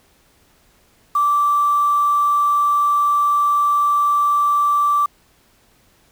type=tone with quantisation; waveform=sine; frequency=1166 Hz; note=D6; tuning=13 cents flat; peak=-13 dBFS; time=1.15-5.06 s; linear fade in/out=5 ms; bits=6; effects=pink hiss -56 dBFS RMS until 6.11 s